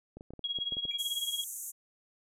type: clicks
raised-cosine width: 2 ms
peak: -32 dBFS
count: 9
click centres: 0.17 / 0.209 / 0.306 / 0.336 / 0.393 / 0.587 / 0.723 / 0.769 / 0.853 s
type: tone with tremolo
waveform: sine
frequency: 3300 Hz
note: G#7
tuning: 12 cents flat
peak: -28 dBFS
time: 0.44-1.44 s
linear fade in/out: 2 ms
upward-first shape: triangle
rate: 18 Hz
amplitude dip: 90%
type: tone with exponential decay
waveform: triangle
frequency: 2349 Hz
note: D7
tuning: in tune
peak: -38 dBFS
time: 0.91-1.04 s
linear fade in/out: 1 ms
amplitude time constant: 27 ms
type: band-pass noise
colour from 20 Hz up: pink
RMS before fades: -41 dBFS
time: 0.98-1.72 s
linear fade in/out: 20 ms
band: 6300 to 14000 Hz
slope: 96 dB/octave
effects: none